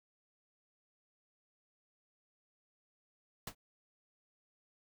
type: noise with exponential decay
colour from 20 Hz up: pink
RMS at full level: -35 dBFS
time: 3.47-3.55 s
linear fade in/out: 5 ms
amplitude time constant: 17 ms
effects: none